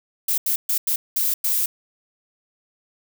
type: noise bursts at uneven times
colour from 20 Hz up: violet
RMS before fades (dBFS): -21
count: 6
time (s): 0.28-0.38 / 0.46-0.56 / 0.69-0.78 / 0.87-0.96 / 1.16-1.34 / 1.44-1.66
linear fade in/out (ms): 5
effects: none